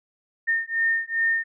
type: beating tone pair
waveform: sine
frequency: 1822 / 1824.5 Hz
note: A#6 / A#6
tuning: -40 / -38 cents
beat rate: 2.5 Hz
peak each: -24 dBFS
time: 0.47-1.44 s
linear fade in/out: 20 ms
effects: none